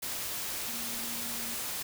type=tone in noise; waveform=sine; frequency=233.1 Hz; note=A#3; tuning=in tune; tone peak=-45 dBFS; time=0.68-1.55 s; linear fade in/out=10 ms; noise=white; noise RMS=-36 dBFS; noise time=0.02-1.83 s; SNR=-12 dB; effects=none